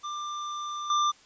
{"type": "tone with level steps", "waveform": "square", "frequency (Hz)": 1188, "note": "D6", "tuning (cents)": 20, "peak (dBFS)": [-33, -23], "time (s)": [0.03, 1.12], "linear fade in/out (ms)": 20, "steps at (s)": 0.9, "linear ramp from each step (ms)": 2, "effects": ["white hiss -56 dBFS RMS until 1.25 s", "resampled to 16000 Hz"]}